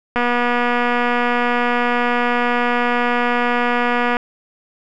click train, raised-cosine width 0.5 ms, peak -4 dBFS, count 971, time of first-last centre 0.16-4.168 s, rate 242 Hz, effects none

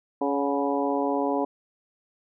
harmonic tone with a mistuned harmonic, 140.4 Hz, C#3, 22 cents sharp, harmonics 2 / 3 / 4 / 5 / 6 / 7, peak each -27 / -29 / -30 / -31 / -32 / -32 dBFS, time 0.21-1.45 s, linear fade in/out 5 ms, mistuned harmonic 5, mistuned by +39 cents, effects none

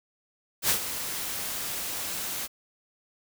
white noise with ADSR envelope, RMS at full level -22 dBFS, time 0.62-2.48 s, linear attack 74 ms, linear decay 93 ms, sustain -11 dB, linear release 33 ms, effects none

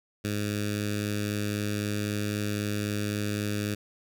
10% pulse tone with notch filter, 103.83 Hz, G#2, in tune, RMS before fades -30 dBFS, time 0.24-3.75 s, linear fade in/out 10 ms, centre 790 Hz, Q 0.56, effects none

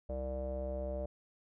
square tone with low-pass filter, 65.41 Hz, C2, in tune, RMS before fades -38 dBFS, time 0.09-1.06 s, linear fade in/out 5 ms, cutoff 590 Hz, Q 9, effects none

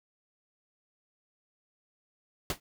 pink noise with exponential decay, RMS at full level -27 dBFS, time 2.5-2.6 s, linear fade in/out 2 ms, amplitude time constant 20 ms, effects none

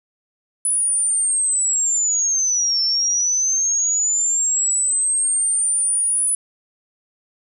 sine linear two-way sweep, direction down then up, 9980 to 5350 to 9980 Hz, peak -16 dBFS, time 0.65-6.35 s, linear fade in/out 2 ms, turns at 2.82 s, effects none

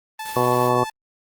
sawtooth tone with tremolo, 874 Hz, A5, 12 cents flat, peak -24 dBFS, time 0.19-0.9 s, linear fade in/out 5 ms, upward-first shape triangle, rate 12 Hz, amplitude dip 35%
white noise, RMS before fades -37 dBFS, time 0.25-0.69 s, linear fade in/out 2 ms
harmonic tone, 123.47 Hz, B2, in tune, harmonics 1 / 2 / 3 / 4 / 5 / 6 / 7 / 8 / 9, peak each -26 / -27 / -23 / -24 / -25 / -28 / -25 / -28 / -22 dBFS, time 0.36-0.84 s, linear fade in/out 5 ms
effects Opus 32 kbps

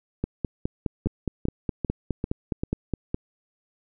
two click trains, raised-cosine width 3 ms, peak -13 / -12 dBFS, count 5 / 15, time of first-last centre 1.06-2.635 / 0.24-3.145 s, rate 2.54 / 4.82 Hz, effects none

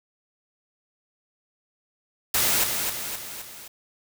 white noise with echo, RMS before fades -22 dBFS, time 2.34-2.64 s, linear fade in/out 5 ms, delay 260 ms, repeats 4, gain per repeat -5 dB, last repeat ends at 3.68 s, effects none

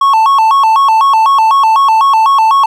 triangle tone with vibrato, 987.8 Hz, B5, in tune, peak -3 dBFS, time 0.01-2.66 s, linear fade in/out 5 ms, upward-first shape square, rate 4 Hz, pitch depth 190 cents each way, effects none

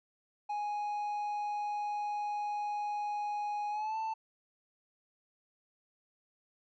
triangle tone with pitch glide, 830.6 to 885.1 Hz, G#5 to A5, 0 to +10 cents, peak -31 dBFS, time 0.49-4.14 s, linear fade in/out 10 ms, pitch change +110 cents, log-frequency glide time 3.7-3.97 s, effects resampled to 16000 Hz

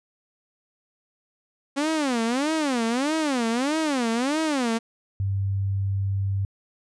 sawtooth tone with vibrato, 268.9 Hz, C4, 47 cents sharp, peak -18 dBFS, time 1.76-4.79 s, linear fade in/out 20 ms, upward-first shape sine, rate 1.6 Hz, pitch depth 300 cents each way
sine tone, 98 Hz, G2, in tune, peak -22 dBFS, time 5.2-6.45 s, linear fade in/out 0 ms
effects resampled to 22050 Hz

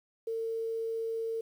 sine tone with quantisation, 452.6 Hz, A4, 49 cents sharp, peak -31 dBFS, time 0.27-1.41 s, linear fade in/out 5 ms, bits 10, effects none

